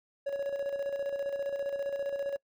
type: tone with tremolo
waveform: triangle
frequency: 559 Hz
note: C#5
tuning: 14 cents sharp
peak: -27 dBFS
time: 0.26-2.37 s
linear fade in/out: 10 ms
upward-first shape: square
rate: 15 Hz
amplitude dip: 50%
effects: noise-tail reverb RT60 0.1 s tail -25 dB re dry